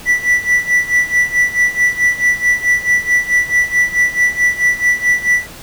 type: tone with tremolo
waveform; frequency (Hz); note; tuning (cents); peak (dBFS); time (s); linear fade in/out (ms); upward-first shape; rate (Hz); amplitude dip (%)
triangle; 1966; B6; -8; -6; 0.05-5.47; 50; sine; 4.6; 85
effects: pink hiss -34 dBFS RMS until 5.62 s